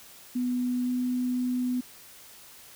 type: tone with pitch glide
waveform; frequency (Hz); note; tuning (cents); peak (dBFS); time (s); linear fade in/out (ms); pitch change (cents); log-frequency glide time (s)
sine; 248 to 249.7; B3 to B3; +7 to +19; -25; 0.35-1.81; 10; +12; 0.85-0.9
effects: white hiss -50 dBFS RMS until 2.75 s